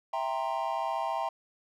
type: chord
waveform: triangle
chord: C dominant seventh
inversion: first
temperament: equal with one note detuned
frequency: 659.3 / 789 / 932.3 / 1046.5 Hz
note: E5 / G5 / Bb5 / C6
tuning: 0 / +11 / 0 / 0 cents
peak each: -33 / -32 / -32 / -35 dBFS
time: 0.13-1.29 s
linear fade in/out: 5 ms
effects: none